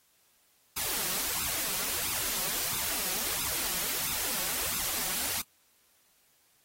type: noise with flanger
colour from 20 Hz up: white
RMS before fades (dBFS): -32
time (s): 0.76-5.42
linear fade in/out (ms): 10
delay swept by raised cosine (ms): 0.78 to 5.48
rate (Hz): 1.5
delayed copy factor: +0.95
effects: white hiss -67 dBFS RMS until 6.64 s + AAC 48 kbps